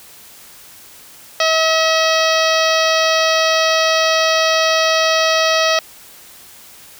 harmonic tone, 642 Hz, E5, 46 cents flat, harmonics 1 / 2 / 3 / 4 / 5 / 6 / 7 / 8 / 9, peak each -16 / -19 / -21 / -22 / -23 / -24 / -24 / -25 / -26 dBFS, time 1.4-5.79 s, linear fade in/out 2 ms, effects white hiss -41 dBFS RMS until 6.99 s

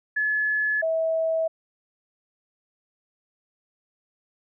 sine tone pair in turn, 1712 / 648.2 Hz, A6 / E5, -48 / -29 cents, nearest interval octave + perfect fourth, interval 1681 cents, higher first, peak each -21 dBFS, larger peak neither, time 0.16-0.82 / 0.82-1.48 s, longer neither, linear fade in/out 10 ms, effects none

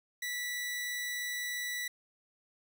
sawtooth tone, 1961 Hz, B6, 13 cents flat, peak -31 dBFS, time 0.22-1.88 s, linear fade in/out 5 ms, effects none

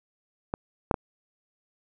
clicks, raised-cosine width 1 ms, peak -14 / -6 / -12 dBFS, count 3, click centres 0.539 / 0.912 / 0.942 s, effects none

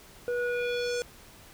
square tone with low-pass filter sweep, 485.3 Hz, B4, 30 cents flat, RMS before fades -30 dBFS, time 0.28-1.02 s, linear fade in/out 0 ms, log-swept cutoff 1000 to 7500 Hz, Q 2.1, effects pink hiss -52 dBFS RMS until 1.53 s

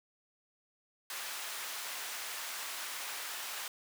pink high-pass noise, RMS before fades -41 dBFS, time 1.1-3.68 s, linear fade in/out 2 ms, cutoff 1100 Hz, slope 12 dB/octave, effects none

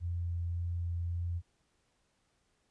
sine tone with vibrato, 86.1 Hz, F2, 24 cents flat, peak -32 dBFS, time 0-1.42 s, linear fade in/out 50 ms, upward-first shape sine, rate 1.8 Hz, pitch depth 8 cents each way, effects pink hiss -75 dBFS RMS until 2.7 s + resampled to 22050 Hz

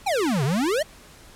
square exponential two-way sweep, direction down then up, 858 to 125.5 to 662 Hz, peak -21 dBFS, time 0.06-0.83 s, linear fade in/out 10 ms, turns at 0.44 s, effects pink hiss -48 dBFS RMS until 1.35 s + low-pass 12000 Hz 12 dB/octave

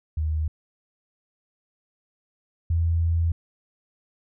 sine tone pair in turn, 77.78 / 83.41 Hz, D#2 / E2, 0 / +21 cents, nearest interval minor second, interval 121 cents, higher second, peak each -22 / -19 dBFS, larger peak second, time 0.17-0.48 / 2.7-3.32 s, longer second, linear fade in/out 5 ms, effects none

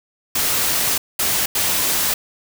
white noise bursts at uneven times, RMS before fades -19 dBFS, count 3, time 0.35-0.98 / 1.19-1.46 / 1.55-2.14 s, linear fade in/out 5 ms, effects none

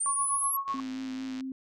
sine exponential sweep, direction up, 8810 to 11480 Hz, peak -27 dBFS, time 0-0.57 s, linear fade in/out 10 ms
sine tone with tremolo, 1100 Hz, C#6, 14 cents flat, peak -26 dBFS, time 0.06-0.8 s, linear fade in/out 0 ms, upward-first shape triangle, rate 8.1 Hz, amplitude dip 90%
click train, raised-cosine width 0.2 ms, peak -28 dBFS, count 81, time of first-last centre 0.68-1.407 s, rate 110 Hz
sine tone with vibrato, 261.6 Hz, C4, in tune, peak -33 dBFS, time 0.74-1.52 s, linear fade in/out 2 ms, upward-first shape sine, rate 4.5 Hz, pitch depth 17 cents each way
effects none

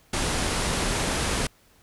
pink low-pass noise, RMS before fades -26 dBFS, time 0.13-1.47 s, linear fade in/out 5 ms, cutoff 11000 Hz, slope 96 dB/octave, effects pink hiss -59 dBFS RMS until 1.82 s

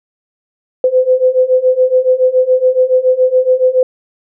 sine beating tone pair, 507 / 514.1 Hz, B4 / C5, +45 / -31 cents, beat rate 7.1 Hz, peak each -12 / -10 dBFS, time 0.84-3.83 s, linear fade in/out 2 ms, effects none

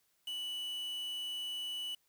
triangle tone with quantisation, 2960 Hz, F#7, in tune, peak -36 dBFS, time 0.27-1.95 s, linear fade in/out 5 ms, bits 8, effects white hiss -75 dBFS RMS until 2.08 s

